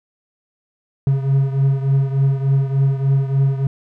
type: beating tone pair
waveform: triangle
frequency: 135.7 / 139.1 Hz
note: C#3 / C#3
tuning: -36 / +6 cents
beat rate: 3.4 Hz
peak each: -13 / -18 dBFS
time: 1.07-3.67 s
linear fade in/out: 2 ms
effects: none